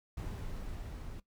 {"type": "noise with level ramp", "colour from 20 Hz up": "brown", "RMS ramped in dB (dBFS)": [-39, -44], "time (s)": [0.17, 1.2], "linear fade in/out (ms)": 5, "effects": ["noise-tail reverb RT60 0.1 s tail -17 dB re dry"]}